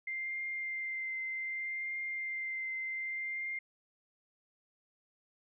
sine tone with vibrato, 2093 Hz, C7, in tune, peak -35 dBFS, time 0.07-3.59 s, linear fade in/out 5 ms, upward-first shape triangle, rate 0.65 Hz, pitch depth 16 cents each way, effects none

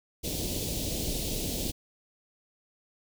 pink band-stop noise, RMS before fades -32 dBFS, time 0.23-1.72 s, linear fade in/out 20 ms, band 580 to 3100 Hz, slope 24 dB/octave, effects none

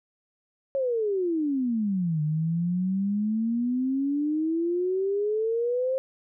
sine exponential two-way sweep, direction down then up, 554.4 to 150 to 532 Hz, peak -23 dBFS, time 0.75-5.98 s, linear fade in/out 0 ms, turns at 2.22 s, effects none

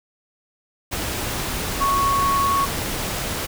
sine tone in noise, 1108.7 Hz, C#6, in tune, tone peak -17 dBFS, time 1.8-2.66 s, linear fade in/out 20 ms, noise pink, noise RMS -26 dBFS, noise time 0.91-3.47 s, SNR +6 dB, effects none

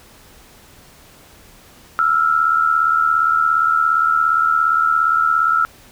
sine tone pair together, 1322.7 / 1400 Hz, E6 / F6, +5 / +4 cents, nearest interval minor second, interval 99 cents, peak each -14 / -18 dBFS, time 1.99-5.65 s, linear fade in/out 0 ms, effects pink hiss -46 dBFS RMS until 5.91 s

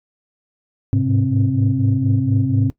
sine tone cluster, 103.9 / 108.1 / 131.1 / 266.1 Hz, G#2 / A2 / C3 / C4, +1 / -30 / +4 / +29 cents, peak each -19 dBFS, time 0.93-2.7 s, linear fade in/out 0 ms, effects noise-tail reverb RT60 0.1 s tail -18 dB re dry + tanh soft clip ceiling -6 dBFS

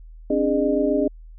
sine tone cluster, 267.5 / 295 / 411.4 / 607 Hz, C4 / D4 / G#4 / D#5, +38 / +8 / -16 / -43 cents, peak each -23 dBFS, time 0.3-1.08 s, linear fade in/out 5 ms, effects added 40 Hz sine -39 dBFS peak until 1.38 s

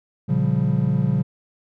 triangle chord, G half-diminished seventh, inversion first, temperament just, 117.6 / 141.12 / 176.4 / 196 Hz, Bb2 / Db3 / F3 / G3, +16 / +31 / +18 / 0 cents, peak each -22 / -19 / -21 / -23 dBFS, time 0.28-1.23 s, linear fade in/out 20 ms, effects none

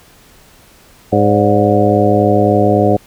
harmonic tone with a mistuned harmonic, 103.6 Hz, G#2, 4 cents flat, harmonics 1 / 2 / 3 / 4 / 5 / 6 / 7, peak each -16 / -16 / -16 / -16 / -16 / -16 / -16 dBFS, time 1.12-2.97 s, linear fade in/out 10 ms, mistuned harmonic 6, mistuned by -93 cents, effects pink hiss -45 dBFS RMS until 3.06 s

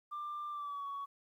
sine tone with pitch glide, 1188 to 1121.3 Hz, D6 to C#6, +20 to +20 cents, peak -37 dBFS, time 0.11-1.06 s, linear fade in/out 20 ms, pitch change -100 cents, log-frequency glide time 0.5-0.85 s, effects tanh soft clip ceiling -36 dBFS + 12-bit

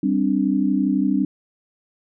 sine chord, G suspended fourth, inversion none, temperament equal, 196 / 261.6 / 293.7 Hz, G3 / C4 / D4, 0 / 0 / 0 cents, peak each -21 dBFS, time 0.03-1.25 s, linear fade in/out 5 ms, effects none

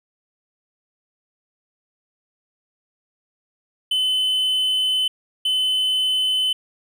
triangle tone bursts at uneven times, 3034 Hz, F#7, 43 cents sharp, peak -16 dBFS, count 2, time 3.91-5.08 / 5.45-6.53 s, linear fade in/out 5 ms, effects none

